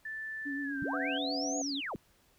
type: tone with pitch glide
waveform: sine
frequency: 1760 to 1568 Hz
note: A6 to G6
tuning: 0 to 0 cents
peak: -37 dBFS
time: 0.05-1.18 s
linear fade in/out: 5 ms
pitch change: -200 cents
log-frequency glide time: 0.63-0.78 s
type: tone with vibrato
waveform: sine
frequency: 280 Hz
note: C#4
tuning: 18 cents sharp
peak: -35 dBFS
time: 0.45-1.81 s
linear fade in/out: 20 ms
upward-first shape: triangle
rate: 8.3 Hz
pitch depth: 43 cents each way
type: linear two-way sweep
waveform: sine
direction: up then down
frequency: 87 to 6850 to 87 Hz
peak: -35 dBFS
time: 0.82-1.96 s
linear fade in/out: 0 ms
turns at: 1.59 s
type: chord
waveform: sine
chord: B suspended fourth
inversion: none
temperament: equal with one note detuned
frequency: 504.8 / 659.3 / 740 Hz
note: B4 / E5 / F#5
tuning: +38 / 0 / 0 cents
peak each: -40 dBFS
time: 0.93-1.62 s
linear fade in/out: 2 ms
effects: pink hiss -67 dBFS RMS until 2.38 s

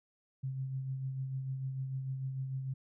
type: tone with tremolo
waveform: sine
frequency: 132.8 Hz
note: C3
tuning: 26 cents sharp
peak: -33 dBFS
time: 0.43-2.74 s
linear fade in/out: 10 ms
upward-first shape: sine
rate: 6.7 Hz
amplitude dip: 40%
effects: none

